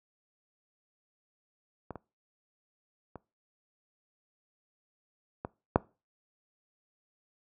clicks, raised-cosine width 1 ms, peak -24 / -27 / -28 / -21 / -6 dBFS, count 5, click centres 1.907 / 1.957 / 3.157 / 5.449 / 5.759 s, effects noise-tail reverb RT60 0.3 s tail -22 dB re dry + high-pass 60 Hz 12 dB/octave

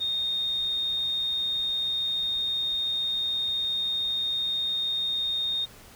sine tone, 3687 Hz, A#7, 20 cents flat, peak -25 dBFS, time 0-5.66 s, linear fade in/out 20 ms, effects pink hiss -50 dBFS RMS until 5.95 s

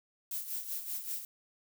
violet noise with tremolo, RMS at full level -36 dBFS, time 0.31-1.25 s, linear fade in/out 2 ms, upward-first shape sine, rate 5.2 Hz, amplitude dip 65%, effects none

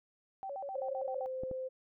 sine tone with vibrato, 659 Hz, E5, 1 cent flat, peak -38 dBFS, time 0.43-1.26 s, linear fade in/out 0 ms, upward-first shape square, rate 7.7 Hz, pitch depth 280 cents each way
sine tone with pitch glide, 530 to 518.8 Hz, C5 to C5, +22 to -15 cents, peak -36 dBFS, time 0.74-1.69 s, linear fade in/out 20 ms, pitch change -37 cents, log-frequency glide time 1.02-1.15 s
clicks, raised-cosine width 2 ms, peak -29 dBFS, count 2, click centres 1.435 / 1.513 s
effects none

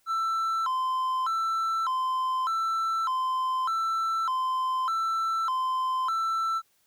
triangle tone with vibrato, 1173 Hz, D6, 2 cents flat, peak -23 dBFS, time 0.06-6.62 s, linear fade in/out 50 ms, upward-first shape square, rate 0.83 Hz, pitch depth 220 cents each way, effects white hiss -68 dBFS RMS until 6.86 s

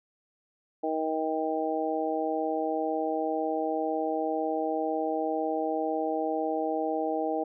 harmonic tone, 158 Hz, D#3, 27 cents sharp, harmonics 2 / 3 / 4 / 5, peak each -32 / -32 / -32 / -32 dBFS, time 0.83-7.44 s, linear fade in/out 10 ms, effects none

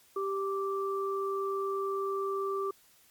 sine tone pair together, 392 / 1170.9 Hz, G4 / D6, 0 / -6 cents, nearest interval octave + perfect fifth, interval 1894 cents, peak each -31 / -34 dBFS, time 0.16-2.71 s, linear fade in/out 5 ms, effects white hiss -62 dBFS RMS until 3.1 s + MP3 96 kbps

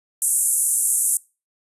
white band-pass noise, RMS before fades -20 dBFS, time 0.22-1.17 s, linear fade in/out 0 ms, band 7900 to 11000 Hz, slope 48 dB/octave, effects noise-tail reverb RT60 0.3 s tail -23 dB re dry + resampled to 32000 Hz

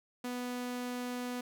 sawtooth tone, 246.9 Hz, B3, in tune, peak -32 dBFS, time 0.24-1.41 s, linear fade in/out 5 ms, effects none

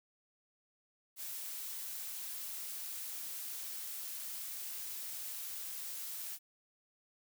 blue noise, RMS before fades -43 dBFS, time 1.16-6.39 s, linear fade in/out 50 ms, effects none

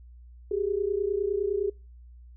sine tone pair together, 384.4 / 414.2 Hz, G4 / G#4, -34 / -5 cents, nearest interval minor second, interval 129 cents, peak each -28 / -27 dBFS, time 0.51-1.7 s, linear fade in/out 5 ms, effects noise-tail reverb RT60 0.3 s tail -26 dB re dry + added 60 Hz sine -46 dBFS peak until 2.36 s

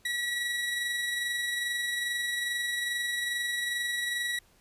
30% pulse tone with amplitude modulation, 1930 Hz, B6, 40 cents flat, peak -25 dBFS, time 0.05-4.39 s, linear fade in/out 5 ms, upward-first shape sine, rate 22.4 Hz, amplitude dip 30%, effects pink hiss -63 dBFS RMS until 4.6 s + resampled to 32000 Hz

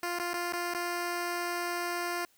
10% pulse tone with dropouts, 349.2 Hz, F4, in tune, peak -23 dBFS, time 0.03-2.25 s, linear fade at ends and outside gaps 1 ms, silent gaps 0.188-0.198 / 0.334-0.341 / 0.524-0.534 / 0.738-0.748 s, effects white hiss -66 dBFS RMS until 2.37 s

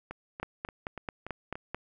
two click trains, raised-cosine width 0.5 ms, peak -24 / -19 dBFS, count 6 / 7, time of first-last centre 0.11-1.555 / 0.43-1.746 s, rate 3.46 / 4.56 Hz, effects none

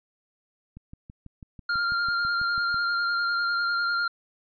click train, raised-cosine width 5 ms, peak -30 dBFS, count 13, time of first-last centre 0.77-2.744 s, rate 6.08 Hz
square tone with vibrato, 1396.9 Hz, F6, in tune, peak -24 dBFS, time 1.69-4.08 s, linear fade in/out 5 ms, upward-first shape square, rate 10 Hz, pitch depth 16 cents each way
effects resampled to 11025 Hz

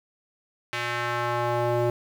square tone with band-pass filter sweep, 120 Hz, B2, 49 cents flat, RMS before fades -26 dBFS, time 0.73-1.9 s, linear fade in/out 0 ms, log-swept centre 2300 to 490 Hz, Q 1.3, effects 8-bit

